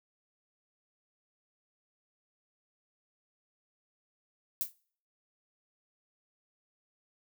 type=noise with exponential decay; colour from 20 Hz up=violet; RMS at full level=-28 dBFS; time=4.61-4.73 s; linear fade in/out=0 ms; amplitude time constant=26 ms; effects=noise-tail reverb RT60 0.5 s tail -23 dB re dry